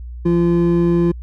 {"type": "tone pair together", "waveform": "triangle", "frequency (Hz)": [171.21, 343.6], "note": ["F3", "F4"], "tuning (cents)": [-34, -28], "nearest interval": "octave", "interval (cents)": 1206, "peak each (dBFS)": -13, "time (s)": [0.25, 1.12], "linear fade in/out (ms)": 10, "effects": ["added 60 Hz sine -28 dBFS peak until 1.22 s"]}